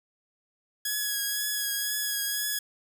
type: tone with vibrato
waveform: 5% pulse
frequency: 1671 Hz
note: G#6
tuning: 10 cents sharp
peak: -17 dBFS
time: 0.85-2.59 s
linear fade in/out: 5 ms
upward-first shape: triangle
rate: 2 Hz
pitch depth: 30 cents each way
effects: none